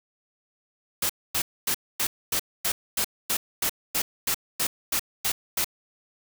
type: noise bursts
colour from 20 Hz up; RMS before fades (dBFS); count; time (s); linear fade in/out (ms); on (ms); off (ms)
white; -25; 15; 1.02-5.645; 5; 75; 250
effects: none